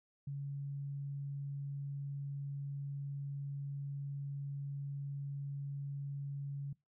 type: tone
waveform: sine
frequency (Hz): 140.5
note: C#3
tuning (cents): +24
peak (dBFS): -38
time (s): 0.27-6.73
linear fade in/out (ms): 5
effects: noise-tail reverb RT60 0.2 s tail -23 dB re dry